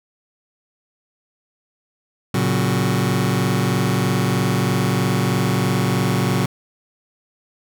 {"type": "chord", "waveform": "sawtooth", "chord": "F# major", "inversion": "first", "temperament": "just", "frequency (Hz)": [115.62, 138.75, 185], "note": ["A#2", "C#3", "F#3"], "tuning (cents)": [-14, 2, 0], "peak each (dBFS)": -17, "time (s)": [2.34, 6.46], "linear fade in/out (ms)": 5, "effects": []}